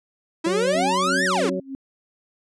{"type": "exponential two-way sweep", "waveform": "45% pulse", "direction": "up then down", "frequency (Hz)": [315.3, 1906, 315.3], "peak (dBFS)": -20, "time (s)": [0.44, 1.5], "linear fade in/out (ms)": 10, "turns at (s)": 1.25}
{"type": "harmonic tone", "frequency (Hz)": 186.2, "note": "F#3", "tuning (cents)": 11, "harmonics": [1, 2, 3], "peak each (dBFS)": [-28, -28, -28], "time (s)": [0.46, 1.6], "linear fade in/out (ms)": 5}
{"type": "tone with tremolo", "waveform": "sine", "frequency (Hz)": 270, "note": "C#4", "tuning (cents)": -45, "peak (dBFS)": -25, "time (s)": [0.75, 1.75], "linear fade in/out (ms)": 0, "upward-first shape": "sine", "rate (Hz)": 3.1, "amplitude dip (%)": 90}
{"effects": ["resampled to 22050 Hz"]}